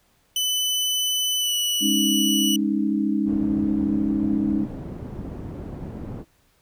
sawtooth tone with pitch glide, 3004 to 2949 Hz, F#7 to F#7, +26 to -6 cents, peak -18 dBFS, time 0.36-2.56 s, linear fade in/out 2 ms, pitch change -32 cents, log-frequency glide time 1.37-1.54 s
sine chord, Ab suspended fourth, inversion none, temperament equal, 207.7 / 277.2 / 311.1 Hz, Ab3 / Db4 / Eb4, 0 / 0 / 0 cents, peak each -23 / -25 / -24 dBFS, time 1.8-4.67 s, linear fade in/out 50 ms
white low-pass noise, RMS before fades -34 dBFS, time 3.25-6.25 s, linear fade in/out 50 ms, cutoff 260 Hz, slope 12 dB/octave
effects pink hiss -63 dBFS RMS until 6.61 s

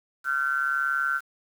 triangle ring-modulated tone, 70.3 Hz, C#2, 25 cents sharp, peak -18 dBFS, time 0.24-1.21 s, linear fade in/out 50 ms, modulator 1450 Hz, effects 8-bit

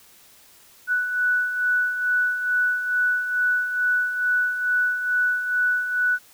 sine beating tone pair, 1480 / 1482.3 Hz, F#6 / F#6, 0 / +3 cents, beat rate 2.3 Hz, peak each -28 / -20 dBFS, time 0.87-6.19 s, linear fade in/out 50 ms, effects white hiss -52 dBFS RMS until 6.33 s

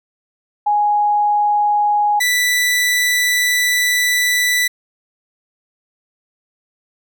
sine / sawtooth tone pair in turn, 830.6 / 1975.5 Hz, G#5 / B6, 0 / 0 cents, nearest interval octave + minor third, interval 1500 cents, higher second, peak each -12 / -10 dBFS, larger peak second, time 0.66-2.2 / 2.2-4.68 s, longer second, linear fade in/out 10 ms, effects none

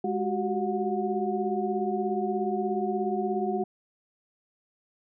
sine tone cluster, 207.2 / 367.2 / 384 / 725 Hz, G#3 / F#4 / G4 / F#5, -4 / -13 / -36 / -35 cents, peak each -31 dBFS, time 0.04-3.64 s, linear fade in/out 5 ms, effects none

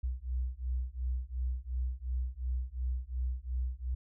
sine beating tone pair, 61.3 / 64.1 Hz, B1 / C2, -12 / -35 cents, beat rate 2.8 Hz, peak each -35 / -35 dBFS, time 0.03-3.95 s, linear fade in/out 10 ms, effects none

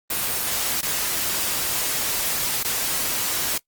white noise with dropouts, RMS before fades -24 dBFS, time 0.1-3.58 s, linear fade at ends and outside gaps 5 ms, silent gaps 0.811-0.828 / 2.63-2.646 s, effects noise-tail reverb RT60 0.1 s tail -21 dB re dry + Opus 24 kbps

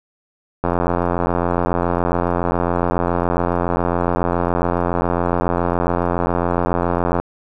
click train, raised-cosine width 1 ms, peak -4 dBFS, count 573, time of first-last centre 0.64-7.2 s, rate 87.2 Hz, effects none

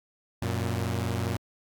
sawtooth tone pair together, 92.5 / 117.22 Hz, F#2 / A#2, 0 / +10 cents, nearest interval major third, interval 410 cents, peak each -26 dBFS, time 0.42-1.37 s, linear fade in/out 5 ms, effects Opus 48 kbps

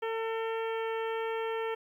harmonic tone, 450.1 Hz, A4, 39 cents sharp, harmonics 1 / 2 / 3 / 4 / 5 / 6 / 7, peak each -32 / -38 / -42 / -44 / -46 / -48 / -49 dBFS, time 0.02-1.75 s, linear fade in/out 10 ms, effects 11-bit

